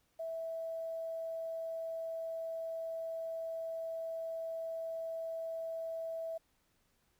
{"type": "tone with quantisation", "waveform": "sine", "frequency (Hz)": 655, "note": "E5", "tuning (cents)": -11, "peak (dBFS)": -37, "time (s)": [0.19, 6.38], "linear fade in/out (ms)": 10, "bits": 11, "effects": ["pink hiss -75 dBFS RMS until 7.19 s"]}